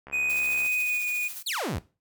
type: click train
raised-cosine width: 0.5 ms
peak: -28 dBFS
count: 42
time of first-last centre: 0.07-0.662 s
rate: 69.2 Hz
type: tone with pitch glide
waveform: triangle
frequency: 2495 to 2461 Hz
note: D#7 to D#7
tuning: +4 to -20 cents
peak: -23 dBFS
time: 0.12-1.29 s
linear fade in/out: 20 ms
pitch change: -24 cents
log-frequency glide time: 0.78-1.05 s
type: noise with tremolo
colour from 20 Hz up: blue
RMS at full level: -37 dBFS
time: 0.29-1.43 s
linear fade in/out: 10 ms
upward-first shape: sine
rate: 14 Hz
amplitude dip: 45%
type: exponential sweep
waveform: sawtooth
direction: down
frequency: 4700 to 62.3 Hz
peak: -24 dBFS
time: 1.46-1.79 s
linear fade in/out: 10 ms
effects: noise-tail reverb RT60 0.3 s tail -17 dB re dry